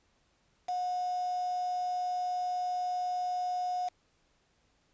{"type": "tone with quantisation", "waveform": "sine", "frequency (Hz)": 724, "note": "F#5", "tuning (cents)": -38, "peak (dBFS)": -30, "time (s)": [0.68, 3.89], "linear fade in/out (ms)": 10, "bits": 7, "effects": ["pink hiss -71 dBFS RMS until 4.93 s", "resampled to 16000 Hz"]}